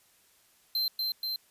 square tone with echo, 4118 Hz, C8, 28 cents flat, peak -27 dBFS, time 0.75-0.88 s, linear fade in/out 2 ms, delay 240 ms, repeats 2, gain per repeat -2 dB, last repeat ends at 1.36 s, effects white hiss -64 dBFS RMS until 1.5 s + resampled to 32000 Hz

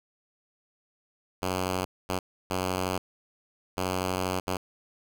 5% pulse tone bursts at uneven times, 92.5 Hz, F#2, in tune, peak -16 dBFS, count 5, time 1.42-1.85 / 2.09-2.19 / 2.5-2.98 / 3.77-4.4 / 4.47-4.57 s, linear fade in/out 5 ms, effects none

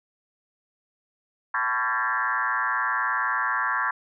sine tone with frequency modulation, 1364 Hz, F6, 41 cents flat, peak -22 dBFS, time 1.54-3.91 s, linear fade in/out 5 ms, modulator 119 Hz, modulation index 3.6, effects none

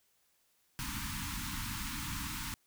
pink band-stop noise, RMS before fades -39 dBFS, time 0.79-2.54 s, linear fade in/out 0 ms, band 310 to 880 Hz, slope 96 dB/octave, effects white hiss -73 dBFS RMS until 2.66 s

